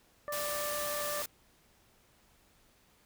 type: harmonic tone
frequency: 589 Hz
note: D5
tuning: 5 cents sharp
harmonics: 1 / 2 / 3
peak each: -37 / -40 / -45 dBFS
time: 0.28-1.22 s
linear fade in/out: 0 ms
type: noise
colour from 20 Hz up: white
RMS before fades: -38 dBFS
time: 0.32-1.26 s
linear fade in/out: 5 ms
effects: pink hiss -66 dBFS RMS until 3.05 s